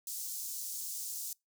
pink high-pass noise, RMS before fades -40 dBFS, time 0.07-1.33 s, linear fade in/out 2 ms, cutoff 5800 Hz, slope 24 dB/octave, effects noise-tail reverb RT60 0.2 s tail -26 dB re dry

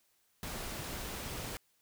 pink noise, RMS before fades -41 dBFS, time 0.43-1.57 s, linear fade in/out 0 ms, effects white hiss -73 dBFS RMS until 1.81 s

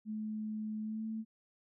sine tone with pitch glide, 215.4 to 220.7 Hz, A3 to A3, -37 to +5 cents, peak -36 dBFS, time 0.05-1.25 s, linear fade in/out 50 ms, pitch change +42 cents, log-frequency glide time 0.82-1.05 s, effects none

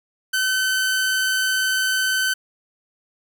sawtooth tone, 1526 Hz, G6, 47 cents flat, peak -15 dBFS, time 0.33-2.34 s, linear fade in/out 10 ms, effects none

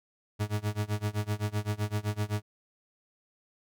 40% pulse tone with tremolo, 104.8 Hz, G#2, 16 cents sharp, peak -25 dBFS, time 0.39-2.42 s, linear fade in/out 20 ms, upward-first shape sine, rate 7.8 Hz, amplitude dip 95%, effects none

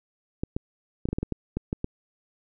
clicks, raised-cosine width 3 ms, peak -14 dBFS, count 11, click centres 0.435 / 0.565 / 1.055 / 1.088 / 1.13 / 1.185 / 1.23 / 1.323 / 1.57 / 1.729 / 1.844 s, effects none

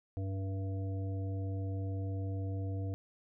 harmonic tone with a mistuned harmonic, 96.2 Hz, G2, 32 cents flat, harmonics 1 / 3 / 5 / 7, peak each -34 / -44 / -48 / -51 dBFS, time 0.17-2.94 s, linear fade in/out 0 ms, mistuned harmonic 1, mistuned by +24 cents, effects none

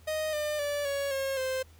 45% pulse tone with pitch steps, 622.3 / 600.8 / 580 / 559.9 / 540.5 / 521.8 Hz, D#5 / D5 / D5 / C#5 / C#5 / C5, 0 / +39 / -22 / +17 / -44 / -5 cents, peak -29 dBFS, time 0.07-1.63 s, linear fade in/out 10 ms, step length 260 ms, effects added 80 Hz sine -53 dBFS peak until 1.79 s + pink hiss -61 dBFS RMS until 1.79 s

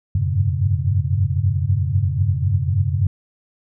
sine tone cluster, 88.2 / 96.5 / 100.3 / 123.6 / 139 Hz, F2 / G2 / G2 / B2 / C#3, +18 / -27 / +40 / +2 / +5 cents, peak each -22 / -22 / -21 / -26 / -23 dBFS, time 0.15-3.07 s, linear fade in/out 5 ms, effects none

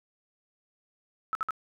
sine tone bursts, 1304 Hz, E6, 19 cents flat, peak -26 dBFS, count 3, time 1.33-1.507 s, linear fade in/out 0 ms, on 21 ms, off 57 ms, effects none

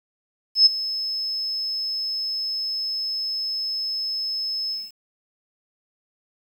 sine tone with ADSR envelope, 5200 Hz, E8, 24 cents flat, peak -8 dBFS, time 0.55-4.92 s, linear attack 110 ms, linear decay 16 ms, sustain -16 dB, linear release 210 ms, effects 8-bit

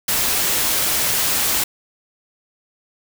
white noise, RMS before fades -19 dBFS, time 0.08-1.64 s, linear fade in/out 5 ms, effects none

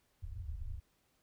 pink low-pass noise, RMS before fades -42 dBFS, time 0.22-0.8 s, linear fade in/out 10 ms, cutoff 110 Hz, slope 96 dB/octave, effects pink hiss -75 dBFS RMS until 1.22 s

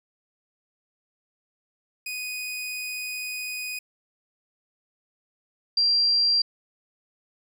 sawtooth / sine tone pair in turn, 2489 / 4739 Hz, D#7 / D8, 0 / +15 cents, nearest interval major seventh, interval 1115 cents, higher second, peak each -27 / -18 dBFS, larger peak second, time 2.06-3.79 / 5.77-6.42 s, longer first, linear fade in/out 5 ms, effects none

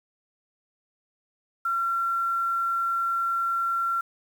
sine tone with quantisation, 1365 Hz, F6, 40 cents flat, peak -23 dBFS, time 1.65-4.01 s, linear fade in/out 5 ms, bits 8, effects none

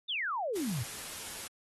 sine exponential sweep, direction down, 3749 to 103.5 Hz, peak -31 dBFS, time 0.08-0.84 s, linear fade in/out 20 ms
white noise, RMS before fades -42 dBFS, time 0.55-1.48 s, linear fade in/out 10 ms
effects AAC 32 kbps

